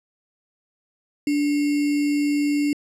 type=tone with sample-and-hold; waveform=sine; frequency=291.1 Hz; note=D4; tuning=15 cents flat; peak=-18 dBFS; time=1.27-2.73 s; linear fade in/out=2 ms; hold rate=2450 Hz; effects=low-pass 10000 Hz 12 dB/octave